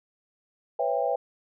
sine chord, C# half-diminished seventh, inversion third, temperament just, 498.9 / 554.4 / 665.2 / 798.3 Hz, B4 / C#5 / E5 / G5, +17 / 0 / +16 / +31 cents, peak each -29 dBFS, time 0.79-1.16 s, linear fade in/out 5 ms, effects none

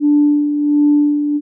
sine tone with tremolo, 293.5 Hz, D4, 1 cent flat, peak -7 dBFS, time 0-1.41 s, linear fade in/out 50 ms, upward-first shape sine, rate 1.4 Hz, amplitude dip 55%, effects tanh soft clip ceiling -3 dBFS

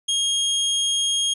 sawtooth tone, 3254 Hz, G#7, 36 cents flat, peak -16 dBFS, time 0.08-1.34 s, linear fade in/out 10 ms, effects resampled to 24000 Hz

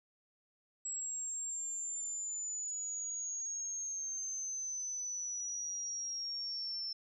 sine exponential sweep, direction down, 7710 to 5350 Hz, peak -37 dBFS, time 0.85-6.93 s, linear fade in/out 5 ms, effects none

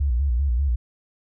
sine tone with vibrato, 64.7 Hz, C2, 19 cents flat, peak -18 dBFS, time 0-0.76 s, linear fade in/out 10 ms, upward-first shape square, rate 5.1 Hz, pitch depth 150 cents each way, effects none

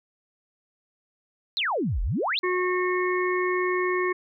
sine exponential two-way sweep, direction down then up, 4300 to 37.42 to 4300 Hz, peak -23 dBFS, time 1.57-2.39 s, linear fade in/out 0 ms, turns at 2.02 s
harmonic tone, 363.9 Hz, F#4, 29 cents flat, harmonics 1 / 3 / 5 / 6, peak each -24 / -29 / -31 / -32 dBFS, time 2.43-4.13 s, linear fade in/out 10 ms
effects none

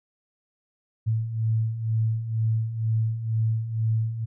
sine beating tone pair, 110 / 112.1 Hz, A2 / A2, 0 / +33 cents, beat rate 2.1 Hz, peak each -29 / -23 dBFS, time 1.06-4.26 s, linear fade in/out 20 ms, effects none

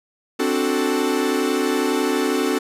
45% pulse chord, D dominant seventh, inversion third, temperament equal, 261.6 / 293.7 / 370 / 440 Hz, C4 / D4 / F#4 / A4, 0 / 0 / 0 / 0 cents, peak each -24 dBFS, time 0.39-2.59 s, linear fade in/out 10 ms, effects resampled to 32000 Hz + 9-bit

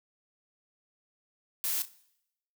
blue noise with echo, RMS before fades -31 dBFS, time 1.64-1.82 s, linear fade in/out 0 ms, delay 32 ms, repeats 3, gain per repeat -12 dB, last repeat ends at 1.916 s, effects noise-tail reverb RT60 0.8 s tail -20 dB re dry

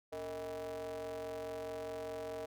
square ring-modulated tone, 87.1 Hz, F2, 4 cents flat, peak -38 dBFS, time 0.12-2.46 s, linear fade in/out 10 ms, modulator 545 Hz, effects none

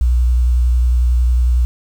sine tone with vibrato, 61 Hz, B1, 21 cents flat, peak -9 dBFS, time 0.01-1.65 s, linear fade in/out 0 ms, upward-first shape sine, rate 11 Hz, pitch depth 30 cents each way, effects tanh soft clip ceiling -6 dBFS + 7-bit

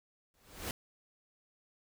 pink noise with exponential growth, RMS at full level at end -35 dBFS, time 0.34-0.71 s, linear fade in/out 1 ms, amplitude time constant 80 ms, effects none

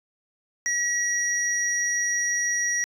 sine tone pair together, 1919 / 5751 Hz, A#6 / F8, +50 / +50 cents, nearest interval octave + perfect fifth, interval 1900 cents, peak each -24 dBFS, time 0.66-2.84 s, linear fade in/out 0 ms, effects tanh soft clip ceiling -16 dBFS

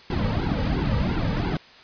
brown noise with flanger, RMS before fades -24 dBFS, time 0.1-1.57 s, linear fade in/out 2 ms, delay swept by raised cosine 1.6 to 2.9 ms, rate 2.9 Hz, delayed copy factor -0.85, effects white hiss -48 dBFS RMS until 1.83 s + resampled to 11025 Hz

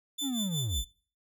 sawtooth tone with tremolo, 3520 Hz, A7, in tune, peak -27 dBFS, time 0.18-0.85 s, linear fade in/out 10 ms, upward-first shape triangle, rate 5.5 Hz, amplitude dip 85%
triangle linear sweep, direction down, 293.7 to 37.87 Hz, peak -28 dBFS, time 0.21-0.85 s, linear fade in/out 50 ms
effects noise-tail reverb RT60 0.4 s tail -21 dB re dry

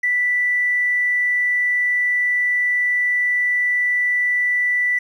triangle tone, 1973 Hz, B6, 2 cents flat, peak -12 dBFS, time 0.03-4.99 s, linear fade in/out 10 ms, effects tanh soft clip ceiling -14 dBFS

